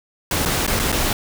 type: noise with dropouts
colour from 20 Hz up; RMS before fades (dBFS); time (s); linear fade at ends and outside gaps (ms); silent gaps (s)
pink; -20; 0.31-1.13; 2; 0.452-0.458 / 0.666-0.676 / 0.793-0.797 / 0.919-0.925
effects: none